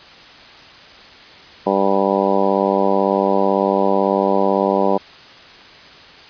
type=harmonic tone; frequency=98 Hz; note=G2; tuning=in tune; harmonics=2 / 3 / 4 / 5 / 6 / 7 / 8 / 9 / 10; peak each=-22 / -24 / -21 / -21 / -20 / -26 / -23 / -26 / -24 dBFS; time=1.66-4.98 s; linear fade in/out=10 ms; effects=white hiss -41 dBFS RMS until 6.29 s + resampled to 11025 Hz